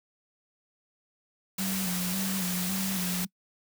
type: tone with vibrato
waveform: sine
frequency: 185.9 Hz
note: F#3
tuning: 8 cents sharp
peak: -30 dBFS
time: 1.58-3.27 s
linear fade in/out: 20 ms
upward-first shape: square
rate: 1.8 Hz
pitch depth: 48 cents each way
type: noise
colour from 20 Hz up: white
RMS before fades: -33 dBFS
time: 1.58-3.25 s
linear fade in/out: 5 ms
effects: noise-tail reverb RT60 0.1 s tail -26 dB re dry